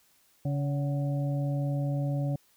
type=harmonic tone with a mistuned harmonic; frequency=141.3 Hz; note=C#3; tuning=34 cents sharp; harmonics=1 / 2 / 4 / 5; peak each=-27 / -36 / -38 / -45 dBFS; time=0.45-2.36 s; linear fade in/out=5 ms; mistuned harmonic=5; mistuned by=+78 cents; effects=white hiss -65 dBFS RMS until 2.56 s